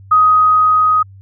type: tone with level ramp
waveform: sine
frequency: 1254 Hz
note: D#6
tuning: 13 cents sharp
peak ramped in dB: -6 to -9 dBFS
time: 0.11-1.03 s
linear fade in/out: 10 ms
effects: added 97 Hz sine -36 dBFS peak until 1.21 s